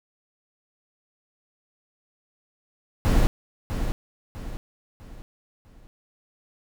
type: noise with echo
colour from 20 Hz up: brown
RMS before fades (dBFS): -18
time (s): 3.05-3.27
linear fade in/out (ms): 0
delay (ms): 650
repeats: 4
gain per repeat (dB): -8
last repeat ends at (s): 5.87
effects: none